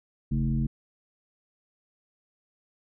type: tone with frequency modulation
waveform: sine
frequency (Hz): 138.59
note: C#3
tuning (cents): 0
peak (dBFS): -23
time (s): 0.31-0.67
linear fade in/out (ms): 10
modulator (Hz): 82.7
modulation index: 1.2
effects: none